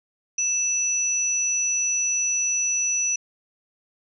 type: tone pair together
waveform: sine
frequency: 2637 / 5920 Hz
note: E7 / F#8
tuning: 0 / 0 cents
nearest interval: octave + major second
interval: 1400 cents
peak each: -30 / -21 dBFS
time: 0.38-3.16 s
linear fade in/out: 5 ms
effects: none